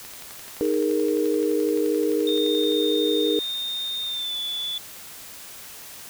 click train, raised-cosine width 0.2 ms, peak -24 dBFS, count 32, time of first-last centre 0.05-2.722 s, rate 11.6 Hz
sine chord, D# suspended fourth, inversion none, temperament just, 311.1 / 414.8 / 466.7 Hz, D#4 / G#4 / A#4, 0 / -2 / +2 cents, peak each -24 dBFS, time 0.61-3.39 s, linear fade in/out 0 ms
sine tone with pitch glide, 3655 to 3460 Hz, A#7 to A7, -35 to -30 cents, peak -26 dBFS, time 2.27-4.78 s, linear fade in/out 2 ms, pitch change -95 cents, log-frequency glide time 4.05-4.39 s
effects white hiss -41 dBFS RMS until 6.09 s

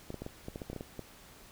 clicks, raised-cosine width 2 ms, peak -26 dBFS, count 12, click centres 0.104 / 0.143 / 0.22 / 0.264 / 0.484 / 0.559 / 0.618 / 0.7 / 0.731 / 0.763 / 0.809 / 0.993 s, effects pink hiss -55 dBFS RMS until 1.51 s

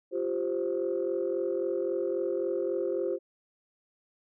sine chord, F suspended second, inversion none, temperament just, 349.2 / 392.9 / 523.8 Hz, F4 / G4 / C5, 0 / +4 / +2 cents, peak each -31 dBFS, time 0.11-3.19 s, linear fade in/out 50 ms, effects tanh soft clip ceiling -20 dBFS

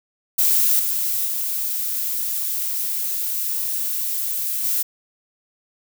violet noise with level steps, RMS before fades -17 / -22 / -24 / -21 dBFS, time 0.38-4.83 s, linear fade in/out 10 ms, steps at 0.79 / 1.25 / 4.64 s, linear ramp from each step 5 ms, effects none

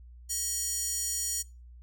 square tone with high-pass filter, 632 Hz, D#5, 27 cents sharp, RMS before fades -32 dBFS, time 0.29-1.43 s, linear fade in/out 20 ms, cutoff 7000 Hz, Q 3.5, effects noise-tail reverb RT60 0.3 s tail -23 dB re dry + added 60 Hz sine -47 dBFS peak until 1.82 s

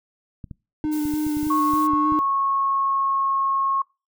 clicks, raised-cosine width 5 ms, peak -23 dBFS, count 12, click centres 0.442 / 0.512 / 0.849 / 1.054 / 1.138 / 1.267 / 1.37 / 1.431 / 1.469 / 1.736 / 1.935 / 2.122 s
triangle tone with vibrato, 302.2 Hz, D4, 50 cents sharp, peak -19 dBFS, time 0.84-2.19 s, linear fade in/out 0 ms, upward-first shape square, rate 3.3 Hz, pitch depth 16 cents each way
blue noise, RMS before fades -38 dBFS, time 0.91-1.88 s, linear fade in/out 20 ms
sine tone with pitch glide, 1098 to 1087.9 Hz, C#6 to C#6, -17 to -33 cents, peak -19 dBFS, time 1.5-3.82 s, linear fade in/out 5 ms, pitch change -16 cents, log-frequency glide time 2.25-3.39 s
effects noise-tail reverb RT60 0.3 s tail -25 dB re dry

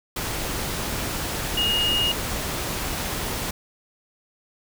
sine tone in noise, 2860 Hz, F7, 41 cents sharp, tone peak -20 dBFS, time 1.57-2.12 s, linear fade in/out 5 ms, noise pink, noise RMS -28 dBFS, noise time 0.16-3.51 s, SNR +5 dB, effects none

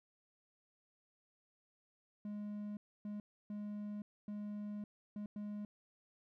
triangle tone bursts at uneven times, 207.7 Hz, G#3, in tune, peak -39 dBFS, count 6, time 2.25-2.77 / 3.05-3.2 / 3.5-4.02 / 4.28-4.84 / 5.16-5.26 / 5.36-5.65 s, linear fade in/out 2 ms, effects none

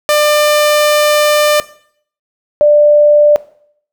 sawtooth / sine tone pair in turn, 597 / 591.8 Hz, D5 / D5, +28 / +13 cents, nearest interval unison, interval 15 cents, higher first, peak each -4 dBFS, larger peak neither, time 0.09-1.6 / 2.61-3.36 s, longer first, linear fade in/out 0 ms, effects noise-tail reverb RT60 0.6 s tail -18 dB re dry

